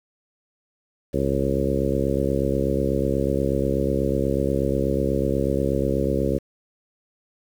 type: harmonic tone with a mistuned harmonic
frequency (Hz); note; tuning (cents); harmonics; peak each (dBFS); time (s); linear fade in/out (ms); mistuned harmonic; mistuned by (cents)
68.2; C#2; -28; 1 / 2 / 3 / 4 / 5 / 6 / 7 / 8; -28 / -28 / -28 / -28 / -28 / -28 / -28 / -28; 1.13-6.39; 20; 1; -23
effects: 8-bit